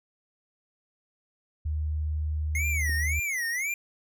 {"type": "tone", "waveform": "sine", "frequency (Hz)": 76.5, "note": "D#2", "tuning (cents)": -29, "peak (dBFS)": -26, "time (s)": [1.65, 3.2], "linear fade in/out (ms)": 10}
{"type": "tone with vibrato", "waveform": "square", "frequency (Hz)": 2093, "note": "C7", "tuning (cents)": 0, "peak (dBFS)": -28, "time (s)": [2.55, 3.74], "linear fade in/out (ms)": 2, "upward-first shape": "sine", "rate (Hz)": 1.9, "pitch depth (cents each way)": 230}
{"type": "click", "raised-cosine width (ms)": 3, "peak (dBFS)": -29, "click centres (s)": 2.895}
{"effects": []}